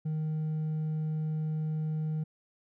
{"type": "tone with hard clipping", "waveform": "sine", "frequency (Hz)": 155.56, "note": "D#3", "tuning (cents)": 0, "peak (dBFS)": -30, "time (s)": [0.05, 2.24], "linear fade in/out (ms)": 10, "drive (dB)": 2, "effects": []}